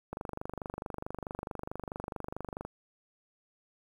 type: click train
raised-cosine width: 1 ms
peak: -23 dBFS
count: 63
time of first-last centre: 0.13-2.65 s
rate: 24.6 Hz
effects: 9-bit